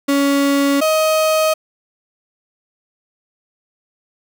35% pulse tone pair in turn, 280.2 / 629 Hz, C#4 / D#5, +19 / +19 cents, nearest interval octave + major second, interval 1400 cents, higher second, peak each -11 dBFS, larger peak neither, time 0.08-0.81 / 0.81-1.54 s, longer neither, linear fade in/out 10 ms, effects none

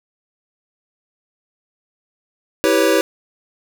square chord, C# half-diminished seventh, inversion first, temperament equal with one note detuned, 325.7 / 392 / 493.9 / 554.4 Hz, E4 / G4 / B4 / C#5, -21 / 0 / 0 / 0 cents, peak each -19 dBFS, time 2.64-3.01 s, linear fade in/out 0 ms, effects none

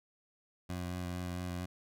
20% pulse tone with vibrato, 89.3 Hz, F2, 39 cents sharp, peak -32 dBFS, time 0.69-1.66 s, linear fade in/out 10 ms, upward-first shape sine, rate 4.4 Hz, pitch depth 18 cents each way, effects none

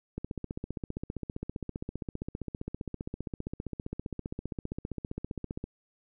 click train, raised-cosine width 3 ms, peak -22 dBFS, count 84, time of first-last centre 0.18-5.641 s, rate 15.2 Hz, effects none

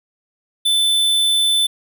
square tone, 3520 Hz, A7, in tune, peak -14 dBFS, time 0.65-1.67 s, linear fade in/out 10 ms, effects none

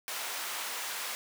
pink high-pass noise, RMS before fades -37 dBFS, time 0.08-1.15 s, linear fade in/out 0 ms, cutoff 930 Hz, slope 12 dB/octave, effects none

